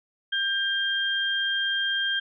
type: tone pair together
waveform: sine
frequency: 1590 / 3198 Hz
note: G6 / G7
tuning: +24 / +34 cents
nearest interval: octave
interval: 1210 cents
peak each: -26 dBFS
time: 0.32-2.2 s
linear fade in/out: 10 ms
effects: none

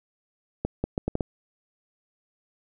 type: accelerating click train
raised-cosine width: 2 ms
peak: -12 dBFS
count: 6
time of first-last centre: 0.65-1.208 s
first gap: 190 ms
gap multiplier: 0.73
effects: none

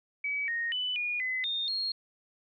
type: tone with pitch steps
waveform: sine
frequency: 2280 / 1861 / 2993 / 2443 / 2026 / 3657 / 4265 Hz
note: C#7 / A#6 / F#7 / D#7 / B6 / A#7 / C8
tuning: +48 / -3 / +19 / -32 / +44 / -34 / +32 cents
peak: -29 dBFS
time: 0.24-1.92 s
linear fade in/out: 5 ms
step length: 240 ms
effects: none

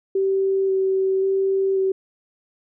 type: tone with vibrato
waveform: sine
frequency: 384.6 Hz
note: G4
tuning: 33 cents flat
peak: -17 dBFS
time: 0.15-1.92 s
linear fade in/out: 5 ms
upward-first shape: square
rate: 0.93 Hz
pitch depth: 10 cents each way
effects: none

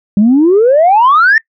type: exponential sweep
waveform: sine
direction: up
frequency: 195.7 to 1844 Hz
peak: -3 dBFS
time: 0.17-1.38 s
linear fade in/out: 2 ms
effects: noise-tail reverb RT60 0.1 s tail -23 dB re dry + tanh soft clip ceiling -1 dBFS

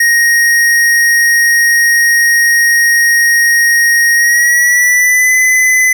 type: tone with pitch glide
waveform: square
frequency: 1872 to 2018 Hz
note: A#6 to B6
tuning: +7 to +37 cents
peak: -7 dBFS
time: 0-5.93 s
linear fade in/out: 5 ms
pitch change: +130 cents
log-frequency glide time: 4.15-5.33 s
effects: none

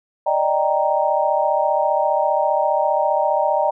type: chord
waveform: sine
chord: Eb major seventh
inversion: third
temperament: equal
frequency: 587.3 / 622.3 / 784 / 932.3 Hz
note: D5 / Eb5 / G5 / Bb5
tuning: 0 / 0 / 0 / 0 cents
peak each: -21 dBFS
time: 0.26-3.71 s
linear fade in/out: 10 ms
effects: none

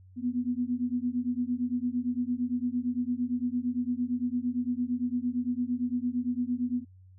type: beating tone pair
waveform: sine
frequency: 241.7 / 250.5 Hz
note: B3 / B3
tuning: -37 / +25 cents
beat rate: 8.8 Hz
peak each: -30 dBFS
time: 0.16-6.85 s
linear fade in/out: 50 ms
effects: added 93 Hz sine -51 dBFS peak until 7.18 s

